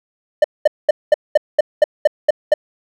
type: tone bursts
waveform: triangle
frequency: 603 Hz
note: D5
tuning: 46 cents sharp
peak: -4 dBFS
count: 10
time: 0.42-2.54 s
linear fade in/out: 5 ms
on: 23 ms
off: 210 ms
effects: none